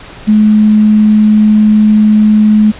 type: tone with quantisation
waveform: sine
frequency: 213.2 Hz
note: G#3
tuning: 46 cents sharp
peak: -3 dBFS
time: 0.27-2.72 s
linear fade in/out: 20 ms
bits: 5
effects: pink hiss -31 dBFS RMS until 2.79 s + resampled to 8000 Hz